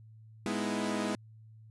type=chord; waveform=sawtooth; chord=E major seventh; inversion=first; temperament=equal; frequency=207.7 / 246.9 / 311.1 / 329.6 Hz; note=G#3 / B3 / D#4 / E4; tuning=0 / 0 / 0 / 0 cents; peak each=-30 / -33 / -36 / -34 dBFS; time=0.46-1.15 s; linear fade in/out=0 ms; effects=added 110 Hz sine -51 dBFS peak until 1.7 s + resampled to 24000 Hz